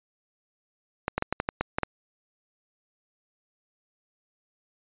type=clicks; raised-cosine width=0.5 ms; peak=-10 dBFS; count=9; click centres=1.081 / 1.18 / 1.224 / 1.326 / 1.401 / 1.489 / 1.61 / 1.785 / 1.833 s; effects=resampled to 8000 Hz